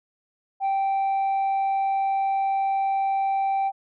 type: tone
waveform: sine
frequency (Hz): 781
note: G5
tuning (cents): -7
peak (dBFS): -18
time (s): 0.6-3.72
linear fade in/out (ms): 50
effects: tanh soft clip ceiling -20 dBFS